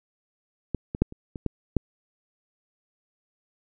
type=clicks; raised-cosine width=3 ms; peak=-13 / -17 / -6 / -27 / -22 / -12 / -8 dBFS; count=7; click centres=0.747 / 0.949 / 1.02 / 1.124 / 1.358 / 1.463 / 1.767 s; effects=none